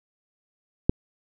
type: click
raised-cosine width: 3 ms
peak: -4 dBFS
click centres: 0.895 s
effects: none